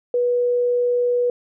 sine tone, 487.8 Hz, B4, 21 cents flat, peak -16 dBFS, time 0.14-1.3 s, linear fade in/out 2 ms, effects none

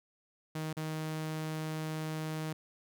sawtooth tone with dropouts, 156.8 Hz, D#3, 14 cents sharp, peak -31 dBFS, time 0.55-2.53 s, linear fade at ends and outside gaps 5 ms, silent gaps 0.73-0.768 s, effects none

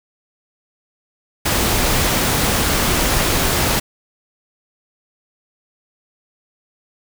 pink noise, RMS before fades -17 dBFS, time 1.45-3.8 s, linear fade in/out 10 ms, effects none

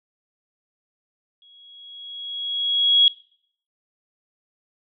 sine tone with exponential growth, 3322 Hz, G#7, in tune, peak -10 dBFS, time 1.42-3.08 s, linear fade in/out 1 ms, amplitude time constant 360 ms, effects noise-tail reverb RT60 0.6 s tail -21 dB re dry

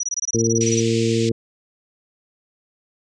sine tone bursts, 5840 Hz, F#8, 24 cents flat, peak -20 dBFS, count 15, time 0-0.803 s, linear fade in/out 5 ms, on 33 ms, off 22 ms
harmonic tone, 114.1 Hz, A#2, 37 cents flat, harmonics 1 / 2 / 3 / 4, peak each -22 / -22 / -22 / -22 dBFS, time 0.34-1.32 s, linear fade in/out 5 ms
pink band-pass noise, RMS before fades -32 dBFS, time 0.61-1.29 s, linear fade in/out 0 ms, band 2200 to 7700 Hz, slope 48 dB/octave
effects none

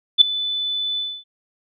sine tone with ADSR envelope, 3498 Hz, A7, 11 cents flat, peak -3 dBFS, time 0.18-1.24 s, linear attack 34 ms, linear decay 3 ms, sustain -18 dB, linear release 260 ms, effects none

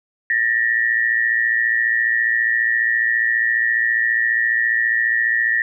sine tone pair together, 1783.3 / 1898 Hz, A6 / A#6, +23 / +31 cents, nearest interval minor second, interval 108 cents, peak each -18 dBFS, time 0.3-5.62 s, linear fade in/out 2 ms, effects none

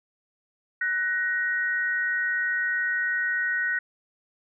sine tone pair together, 1491 / 1883.1 Hz, F#6 / A#6, +13 / +17 cents, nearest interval major third, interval 404 cents, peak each -26 dBFS, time 0.81-3.79 s, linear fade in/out 5 ms, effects none

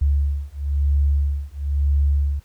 sine beating tone pair, 70.6 / 71.6 Hz, C#2 / D2, +32 / -43 cents, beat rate 1 Hz, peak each -20 dBFS, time 0.01-2.4 s, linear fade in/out 10 ms, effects pink hiss -58 dBFS RMS until 2.44 s

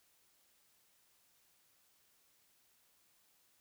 silence, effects white hiss -72 dBFS RMS until 3.6 s

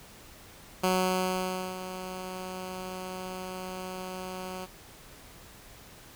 10% pulse tone with ADSR envelope, 185 Hz, F#3, in tune, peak -15 dBFS, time 0.83-4.67 s, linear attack 10 ms, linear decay 910 ms, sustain -13 dB, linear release 33 ms, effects pink hiss -51 dBFS RMS until 6.15 s

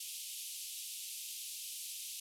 white band-pass noise, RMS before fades -45 dBFS, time 0-2.2 s, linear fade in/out 5 ms, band 2600 to 13000 Hz, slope 48 dB/octave, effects none

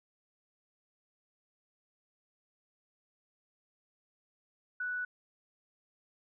sine tone, 1480 Hz, F#6, in tune, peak -33 dBFS, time 4.8-5.05 s, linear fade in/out 5 ms, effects none

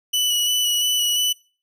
sawtooth tone with vibrato, 2956 Hz, F#7, 2 cents flat, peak -15 dBFS, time 0.13-1.33 s, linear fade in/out 10 ms, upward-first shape square, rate 2.9 Hz, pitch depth 14 cents each way, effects noise-tail reverb RT60 0.4 s tail -24 dB re dry

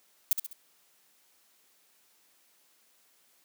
violet noise with echo, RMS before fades -23 dBFS, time 0.31-0.33 s, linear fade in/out 2 ms, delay 67 ms, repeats 3, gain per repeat -7 dB, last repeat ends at 0.531 s, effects white hiss -66 dBFS RMS until 3.44 s + high-pass 200 Hz 12 dB/octave

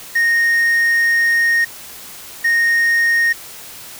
triangle tone bursts at uneven times, 1855 Hz, A#6, 9 cents flat, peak -10 dBFS, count 2, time 0.15-1.65 / 2.44-3.33 s, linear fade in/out 10 ms, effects white hiss -35 dBFS RMS until 3.99 s

